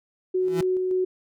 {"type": "tone with tremolo", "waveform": "sine", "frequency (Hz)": 370, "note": "F#4", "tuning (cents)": 0, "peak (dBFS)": -20, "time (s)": [0.34, 1.05], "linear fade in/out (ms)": 10, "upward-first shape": "square", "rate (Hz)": 3.5, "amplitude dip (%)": 25}
{"type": "tone with exponential growth", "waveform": "30% pulse", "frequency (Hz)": 167.4, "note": "E3", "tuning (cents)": 27, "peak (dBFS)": -19, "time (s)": [0.4, 0.61], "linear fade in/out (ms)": 2, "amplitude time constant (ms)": 44}
{"effects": []}